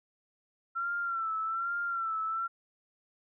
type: tone with vibrato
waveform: sine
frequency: 1353 Hz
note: E6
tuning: 45 cents sharp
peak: -30 dBFS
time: 0.75-2.48 s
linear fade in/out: 20 ms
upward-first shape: sine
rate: 1.2 Hz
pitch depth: 61 cents each way
effects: none